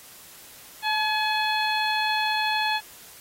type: harmonic tone with a mistuned harmonic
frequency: 848 Hz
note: G#5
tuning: 36 cents sharp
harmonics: 1 / 2 / 3 / 4 / 5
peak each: -25 / -28 / -30 / -31 / -32 dBFS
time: 0.82-2.81 s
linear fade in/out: 50 ms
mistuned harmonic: 1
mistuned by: +35 cents
effects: white hiss -47 dBFS RMS until 3.2 s + AAC 48 kbps